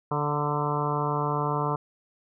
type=harmonic tone with a mistuned harmonic; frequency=146.83 Hz; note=D3; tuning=in tune; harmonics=1 / 2 / 3 / 4 / 5 / 6 / 7 / 8 / 9; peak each=-29 / -36 / -32 / -37 / -35 / -33 / -31 / -34 / -37 dBFS; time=0.11-1.76 s; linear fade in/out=5 ms; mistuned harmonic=6; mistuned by=+39 cents; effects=none